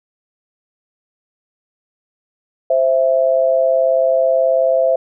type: tone pair together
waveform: sine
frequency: 523.3 / 661.8 Hz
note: C5 / E5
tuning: 0 / +7 cents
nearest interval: major third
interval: 407 cents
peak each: -14 dBFS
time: 2.7-4.96 s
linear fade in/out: 5 ms
effects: none